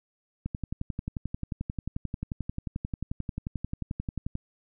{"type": "click train", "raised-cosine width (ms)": 5, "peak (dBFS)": -19, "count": 45, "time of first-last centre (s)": [0.46, 4.354], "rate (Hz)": 11.3, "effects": []}